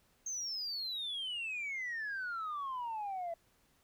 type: exponential sweep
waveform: sine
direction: down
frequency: 6430 to 661 Hz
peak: -35 dBFS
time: 0.26-3.34 s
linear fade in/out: 5 ms
effects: tanh soft clip ceiling -34 dBFS + pink hiss -71 dBFS RMS until 3.83 s